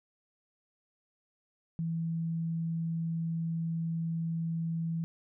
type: tone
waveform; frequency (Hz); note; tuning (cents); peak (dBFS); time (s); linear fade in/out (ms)
sine; 164.81; E3; 0; -30; 1.79-5.04; 0
effects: none